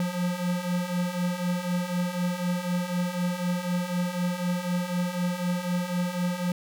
square beating tone pair, 175.3 / 179.3 Hz, F3 / F3, +7 / +46 cents, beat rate 4 Hz, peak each -32 / -28 dBFS, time 0-6.52 s, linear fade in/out 2 ms, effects none

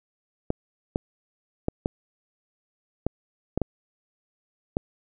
clicks, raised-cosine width 2 ms, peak -10 dBFS, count 8, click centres 0.504 / 0.959 / 1.684 / 1.859 / 3.066 / 3.576 / 3.617 / 4.769 s, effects none

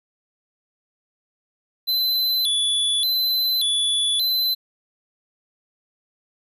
square tone with vibrato, 3729 Hz, A#7, in tune, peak -19 dBFS, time 1.87-4.55 s, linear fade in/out 20 ms, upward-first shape square, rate 0.86 Hz, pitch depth 140 cents each way, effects resampled to 32000 Hz + 10-bit

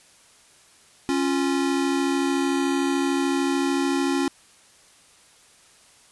square tone pair together, 275.7 / 349.2 Hz, C#4 / F4, -9 / 0 cents, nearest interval major third, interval 409 cents, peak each -23 / -26 dBFS, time 1.09-4.28 s, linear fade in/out 0 ms, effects white hiss -54 dBFS RMS until 6.11 s + resampled to 24000 Hz

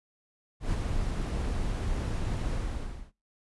brown noise with ADSR envelope, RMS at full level -26 dBFS, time 0.6-3.12 s, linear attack 130 ms, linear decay 16 ms, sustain -4 dB, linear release 580 ms, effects noise-tail reverb RT60 0.3 s tail -24 dB re dry + resampled to 24000 Hz

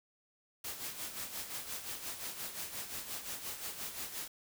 white noise with tremolo, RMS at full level -40 dBFS, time 0.64-4.28 s, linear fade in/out 5 ms, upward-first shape sine, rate 5.7 Hz, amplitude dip 60%, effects none

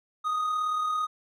triangle tone with amplitude modulation, 1244 Hz, D#6, 1 cent flat, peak -22 dBFS, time 0.24-1.07 s, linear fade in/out 20 ms, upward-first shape sine, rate 37.9 Hz, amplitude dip 35%, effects none

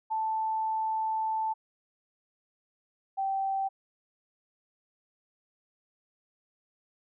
sine tone pair in turn, 880 / 777 Hz, A5 / G5, 0 / -16 cents, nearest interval major second, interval 216 cents, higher first, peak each -27 dBFS, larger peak neither, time 0.1-1.54 / 3.17-3.69 s, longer first, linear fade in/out 20 ms, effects none

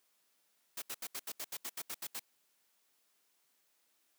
white noise bursts, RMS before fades -41 dBFS, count 12, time 0.77-2.195 s, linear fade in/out 5 ms, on 50 ms, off 75 ms, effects white hiss -75 dBFS RMS until 4.18 s + high-pass 200 Hz 12 dB/octave

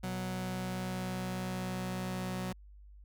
sawtooth tone pair together, 123.32 / 185 Hz, B2 / F#3, -2 / 0 cents, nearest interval perfect fifth, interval 702 cents, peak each -36 / -32 dBFS, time 0.03-2.53 s, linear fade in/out 10 ms, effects added 50 Hz sine -51 dBFS peak until 3.04 s

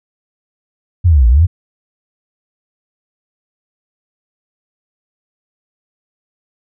sine linear two-way sweep, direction down then up, 93.6 to 54.7 to 93.6 Hz, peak -5 dBFS, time 1.04-1.47 s, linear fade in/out 20 ms, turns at 1.28 s, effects none

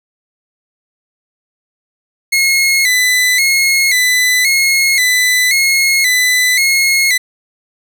sawtooth tone with vibrato, 2080 Hz, C7, 11 cents flat, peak -6 dBFS, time 2.32-7.18 s, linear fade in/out 10 ms, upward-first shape square, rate 0.94 Hz, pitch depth 68 cents each way, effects none

